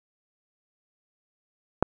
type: click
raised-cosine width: 1 ms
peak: -5 dBFS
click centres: 1.826 s
effects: none